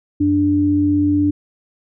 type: tone pair together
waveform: sine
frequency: 92.5 / 293.7 Hz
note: F#2 / D4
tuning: 0 / 0 cents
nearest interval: octave + minor sixth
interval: 2000 cents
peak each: -21 / -13 dBFS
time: 0.2-1.31 s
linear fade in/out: 10 ms
effects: none